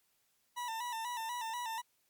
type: tone with vibrato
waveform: 40% pulse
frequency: 935 Hz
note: A#5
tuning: 5 cents sharp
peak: -36 dBFS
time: 0.56-1.82 s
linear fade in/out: 20 ms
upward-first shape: square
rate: 4.1 Hz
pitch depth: 71 cents each way
effects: white hiss -75 dBFS RMS until 2.09 s + MP3 96 kbps